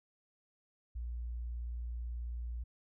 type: tone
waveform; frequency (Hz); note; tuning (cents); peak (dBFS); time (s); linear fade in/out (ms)
sine; 59.2; A#1; +27; -37; 0.95-2.64; 10
effects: none